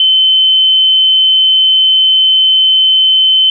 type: tone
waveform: sine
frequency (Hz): 3065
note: G7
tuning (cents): -40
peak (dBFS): -5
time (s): 0-3.5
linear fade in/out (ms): 2
effects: none